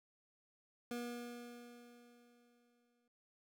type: tone with exponential decay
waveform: 25% pulse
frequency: 240.2 Hz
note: B3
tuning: 48 cents flat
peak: -36 dBFS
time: 0.91-3.08 s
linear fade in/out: 2 ms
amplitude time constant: 470 ms
effects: none